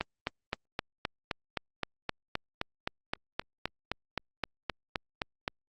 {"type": "click train", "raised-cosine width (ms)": 0.3, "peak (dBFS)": -14, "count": 22, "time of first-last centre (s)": [0.01, 5.479], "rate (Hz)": 3.84, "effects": ["Opus 32 kbps"]}